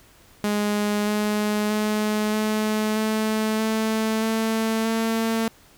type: tone with pitch steps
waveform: sawtooth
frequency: 207.7 / 210.1 / 212.6 / 215 / 217.5 / 220.1 / 222.6 / 225.2 Hz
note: G#3 / G#3 / G#3 / A3 / A3 / A3 / A3 / A3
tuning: 0 / +20 / +41 / -40 / -20 / +1 / +20 / +40 cents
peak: -17 dBFS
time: 0.44-5.48 s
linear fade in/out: 0 ms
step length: 630 ms
effects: pink hiss -53 dBFS RMS until 5.77 s